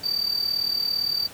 triangle tone with amplitude modulation, 4633 Hz, D8, 24 cents flat, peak -18 dBFS, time 0.03-1.28 s, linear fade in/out 20 ms, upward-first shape sine, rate 37.7 Hz, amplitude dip 75%, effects pink hiss -43 dBFS RMS until 1.33 s + high-pass 100 Hz 12 dB/octave

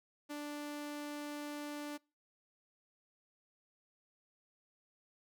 sawtooth tone, 293.7 Hz, D4, in tune, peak -37 dBFS, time 0.29-1.98 s, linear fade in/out 20 ms, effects noise-tail reverb RT60 0.3 s tail -25 dB re dry

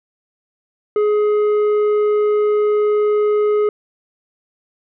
sine tone with tanh clipping, 419.6 Hz, G#4, 18 cents sharp, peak -14 dBFS, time 0.96-3.69 s, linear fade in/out 2 ms, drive 7 dB, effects none

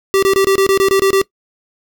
square tone bursts, 388.8 Hz, G4, 14 cents flat, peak -10 dBFS, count 10, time 0.14-1.215 s, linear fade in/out 0 ms, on 85 ms, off 25 ms, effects noise-tail reverb RT60 0.1 s tail -20 dB re dry

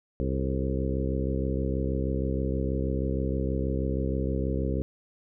harmonic tone with a mistuned harmonic, 66.3 Hz, C2, 23 cents sharp, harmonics 1 / 2 / 3 / 4 / 5 / 6 / 7 / 8, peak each -29 / -32 / -34 / -35 / -36 / -37 / -37 / -38 dBFS, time 0.2-4.82 s, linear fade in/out 0 ms, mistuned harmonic 7, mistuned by -39 cents, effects none

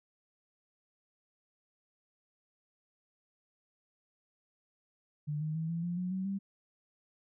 sine tone with pitch steps, 148.9 / 154.86 / 161.07 / 167.52 / 174.23 / 181.21 / 188.47 / 196.02 Hz, D3 / D#3 / E3 / E3 / F3 / F#3 / F#3 / G3, +24 / -8 / -40 / +28 / -4 / -36 / +32 / 0 cents, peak -32 dBFS, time 5.27-6.39 s, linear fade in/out 20 ms, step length 140 ms, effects none

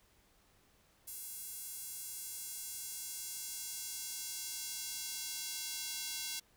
square tone with high-pass filter sweep, 305.9 Hz, D#4, 29 cents flat, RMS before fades -43 dBFS, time 1.07-6.4 s, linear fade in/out 10 ms, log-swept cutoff 10000 to 4100 Hz, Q 0.99, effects pink hiss -69 dBFS RMS until 6.56 s

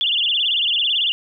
sine tone with vibrato, 3136 Hz, G7, in tune, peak -16 dBFS, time 0.01-1.12 s, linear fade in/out 0 ms, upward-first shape sine, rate 18 Hz, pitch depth 210 cents each way, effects none

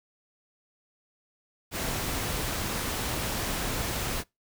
pink noise, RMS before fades -31 dBFS, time 1.71-4.24 s, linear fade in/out 50 ms, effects noise-tail reverb RT60 0.2 s tail -24 dB re dry

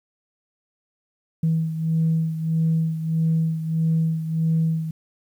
sine beating tone pair, 161.3 / 162.9 Hz, E3 / E3, -37 / -20 cents, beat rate 1.6 Hz, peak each -19 / -25 dBFS, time 1.43-4.91 s, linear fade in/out 5 ms, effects tanh soft clip ceiling -13 dBFS + 9-bit

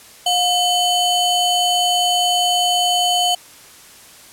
square ring-modulated tone, 1875 Hz, A#6, 10 cents sharp, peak -12 dBFS, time 0.26-3.35 s, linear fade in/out 5 ms, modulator 1160 Hz, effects white hiss -43 dBFS RMS until 4.32 s + low-pass 12000 Hz 12 dB/octave

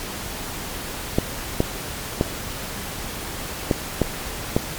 clicks, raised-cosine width 2 ms, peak -3 dBFS, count 6, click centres 1.185 / 1.604 / 2.211 / 3.712 / 4.017 / 4.565 s, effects pink hiss -31 dBFS RMS until 4.78 s + MP3 96 kbps

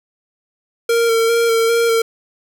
square tone with vibrato, 460 Hz, A#4, 23 cents flat, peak -13 dBFS, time 0.89-2.02 s, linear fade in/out 5 ms, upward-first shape square, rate 2.5 Hz, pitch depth 18 cents each way, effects none

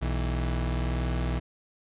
35% pulse tone pair together, 61.7 / 164.72 Hz, B1 / E3, -1 / -1 cents, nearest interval octave + perfect fourth, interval 1700 cents, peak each -25 / -32 dBFS, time 0.01-1.4 s, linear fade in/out 20 ms, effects resampled to 8000 Hz

